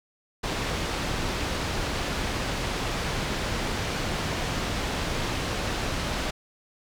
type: low-pass noise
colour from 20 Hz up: pink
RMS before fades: -29 dBFS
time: 0.43-6.31 s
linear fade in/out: 10 ms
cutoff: 5400 Hz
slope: 12 dB/octave
effects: none